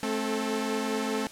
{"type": "tone cluster", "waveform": "sawtooth", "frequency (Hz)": [217, 266, 438.9], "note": ["A3", "C4", "A4"], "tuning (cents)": [-24, 29, -4], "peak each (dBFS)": -28, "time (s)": [0.03, 1.27], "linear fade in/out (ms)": 0, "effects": ["white hiss -47 dBFS RMS until 1.31 s", "low-pass 10000 Hz 12 dB/octave"]}